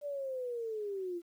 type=linear sweep; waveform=sine; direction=down; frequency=588 to 336.5 Hz; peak=-35 dBFS; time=0.01-1.22 s; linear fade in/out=50 ms; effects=11-bit